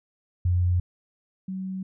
sine tone pair in turn, 89.1 / 188.8 Hz, F2 / F#3, +35 / +35 cents, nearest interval octave + minor second, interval 1300 cents, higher second, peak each -19 / -29 dBFS, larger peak first, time 0.45-0.8 / 1.48-1.83 s, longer neither, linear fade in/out 5 ms, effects none

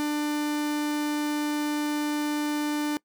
45% pulse tone, 297.2 Hz, D4, 21 cents sharp, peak -25 dBFS, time 0-2.97 s, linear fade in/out 0 ms, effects noise-tail reverb RT60 0.1 s tail -23 dB re dry

